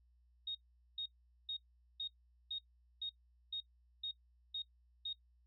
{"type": "tone bursts", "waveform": "sine", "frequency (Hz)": 3729, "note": "A#7", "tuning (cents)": 0, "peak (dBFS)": -38, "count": 10, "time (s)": [0.47, 5.13], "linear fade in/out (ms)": 5, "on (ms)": 79, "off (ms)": 430, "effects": ["noise-tail reverb RT60 0.1 s tail -22 dB re dry", "added 60 Hz sine -67 dBFS peak until 5.46 s"]}